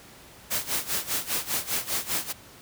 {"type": "noise with tremolo", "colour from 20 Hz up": "white", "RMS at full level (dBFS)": -26, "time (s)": [0.5, 2.33], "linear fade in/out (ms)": 20, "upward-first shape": "sine", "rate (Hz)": 5, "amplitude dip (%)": 85, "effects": ["pink hiss -49 dBFS RMS until 2.61 s", "high-pass 60 Hz 12 dB/octave"]}